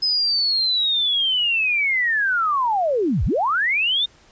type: linear two-way sweep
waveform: sine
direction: down then up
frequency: 5100 to 34.65 to 3695 Hz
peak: -17 dBFS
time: 0.02-4.06 s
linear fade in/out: 10 ms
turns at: 3.25 s
effects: pink hiss -53 dBFS RMS until 4.31 s + resampled to 16000 Hz